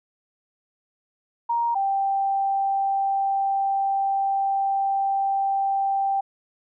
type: tone pair in turn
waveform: sine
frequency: 938 / 784.9 Hz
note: A#5 / G5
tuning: +11 / +2 cents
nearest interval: minor third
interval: 309 cents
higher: first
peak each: -20 dBFS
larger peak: neither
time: 1.49-1.75 / 1.75-6.21 s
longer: second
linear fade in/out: 10 ms
effects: none